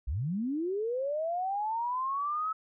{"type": "linear sweep", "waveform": "sine", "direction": "up", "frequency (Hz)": [51.91, 1301], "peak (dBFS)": -29, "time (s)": [0.07, 2.53], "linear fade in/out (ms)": 10, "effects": []}